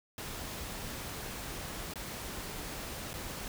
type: noise with dropouts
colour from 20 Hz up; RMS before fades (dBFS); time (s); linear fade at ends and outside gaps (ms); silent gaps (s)
pink; -41; 0.18-3.48; 1; 1.937-1.957 / 3.132-3.139
effects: none